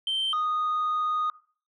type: tone pair in turn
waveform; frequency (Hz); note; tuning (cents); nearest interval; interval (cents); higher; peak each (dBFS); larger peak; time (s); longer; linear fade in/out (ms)
sine; 3120 / 1238.2; G7 / D#6; -9 / -9; octave + major third; 1600; first; -23 / -22; second; 0.07-0.33 / 0.33-1.3; second; 2
effects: noise-tail reverb RT60 0.4 s tail -20 dB re dry + tanh soft clip ceiling -22 dBFS